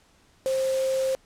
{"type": "tone in noise", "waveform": "sine", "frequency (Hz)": 528, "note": "C5", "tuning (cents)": 16, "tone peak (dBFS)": -22, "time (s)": [0.46, 1.15], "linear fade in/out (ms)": 0, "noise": "white", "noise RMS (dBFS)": -37, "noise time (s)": [0.46, 1.15], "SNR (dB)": 12, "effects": ["pink hiss -60 dBFS RMS until 1.25 s", "low-pass 9000 Hz 12 dB/octave"]}